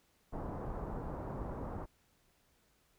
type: low-pass noise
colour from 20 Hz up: pink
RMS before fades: -41 dBFS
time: 0.32-1.86 s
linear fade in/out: 20 ms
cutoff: 1100 Hz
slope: 24 dB/octave
effects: pink hiss -72 dBFS RMS until 2.98 s